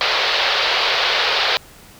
white band-pass noise, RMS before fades -18 dBFS, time 0.01-1.57 s, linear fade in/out 0 ms, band 410 to 4600 Hz, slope 48 dB/octave, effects pink hiss -44 dBFS RMS until 1.99 s

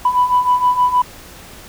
sine beating tone pair, 987.8 / 994.2 Hz, B5 / B5, 0 / +11 cents, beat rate 6.4 Hz, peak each -16 / -12 dBFS, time 0.05-1.02 s, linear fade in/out 5 ms, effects tanh soft clip ceiling -5 dBFS + pink hiss -38 dBFS RMS until 1.68 s

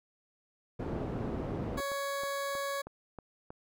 white low-pass noise, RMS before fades -36 dBFS, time 0.79-1.81 s, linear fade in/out 10 ms, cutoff 400 Hz, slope 12 dB/octave
click train, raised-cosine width 1 ms, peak -30 dBFS, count 7, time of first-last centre 1.6-3.505 s, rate 3.15 Hz
20% pulse tone, 558 Hz, C#5, 11 cents sharp, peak -28 dBFS, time 1.77-2.82 s, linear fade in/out 10 ms
effects none

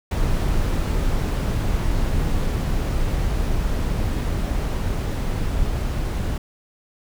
brown noise with level ramp, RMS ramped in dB -20 to -23 dBFS, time 0.11-6.38 s, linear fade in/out 5 ms, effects none

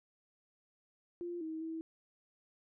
sine tone with pitch steps, 347.7 / 318.4 / 323.9 Hz, F4 / D#4 / E4, -8 / +40 / -30 cents, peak -38 dBFS, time 1.21-1.81 s, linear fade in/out 0 ms, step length 200 ms, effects none

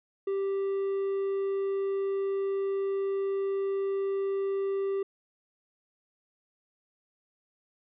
triangle tone, 392 Hz, G4, in tune, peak -25 dBFS, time 0.27-5.03 s, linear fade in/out 5 ms, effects resampled to 8000 Hz

